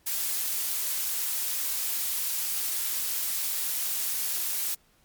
blue noise, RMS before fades -29 dBFS, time 0.06-4.75 s, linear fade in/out 10 ms, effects pink hiss -64 dBFS RMS until 5.04 s + MP3 96 kbps

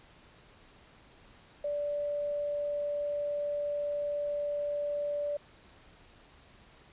sine tone with quantisation, 583 Hz, D5, 13 cents flat, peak -30 dBFS, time 1.64-5.37 s, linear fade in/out 5 ms, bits 10, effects pink hiss -58 dBFS RMS until 6.92 s + resampled to 8000 Hz

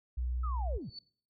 sine tone, 61.6 Hz, B1, 4 cents flat, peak -31 dBFS, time 0.17-0.78 s, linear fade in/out 10 ms
sine linear sweep, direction down, 1318.5 to 82.2 Hz, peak -39 dBFS, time 0.43-0.9 s, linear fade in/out 10 ms
sine tone with exponential growth, 4475 Hz, C#8, 16 cents sharp, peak -39 dBFS, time 0.81-0.99 s, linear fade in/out 5 ms, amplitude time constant 37 ms
effects noise-tail reverb RT60 0.5 s tail -21 dB re dry

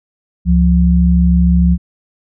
sine tone pair together, 69.3 / 175.99 Hz, C#2 / F3, 0 / +14 cents, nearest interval octave + major third, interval 1614 cents, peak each -10 dBFS, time 0.45-1.78 s, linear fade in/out 50 ms, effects none

